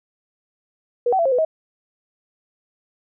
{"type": "tone with pitch steps", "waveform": "sine", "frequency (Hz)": [482.4, 760, 672, 535, 497.1, 636], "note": ["B4", "F#5", "E5", "C5", "B4", "D#5"], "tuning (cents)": [-41, 46, 33, 38, 11, 38], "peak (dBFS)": -15, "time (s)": [1.06, 1.45], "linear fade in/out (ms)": 5, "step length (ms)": 65, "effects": []}